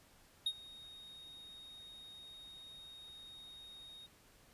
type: tone with ADSR envelope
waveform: triangle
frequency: 3729 Hz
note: A#7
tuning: in tune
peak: -29 dBFS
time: 0.46-4.07 s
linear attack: 5 ms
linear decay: 58 ms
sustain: -21 dB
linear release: 17 ms
effects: pink hiss -65 dBFS RMS until 4.53 s + resampled to 32000 Hz